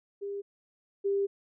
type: tone pair in turn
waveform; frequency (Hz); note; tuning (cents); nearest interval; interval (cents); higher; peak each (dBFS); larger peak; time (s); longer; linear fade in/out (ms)
sine; 401.2 / 397.5; G4 / G4; +40 / +24; unison; 16; first; -33 / -25; second; 0.21-0.42 / 1.04-1.27; second; 20
effects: none